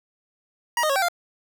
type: tone with pitch steps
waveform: 25% pulse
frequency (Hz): 953 / 617 / 550 / 773 / 697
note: A#5 / D#5 / C#5 / G5 / F5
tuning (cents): +38 / -15 / -14 / -24 / -4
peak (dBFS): -16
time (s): 0.77-1.085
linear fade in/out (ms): 2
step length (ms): 63
effects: none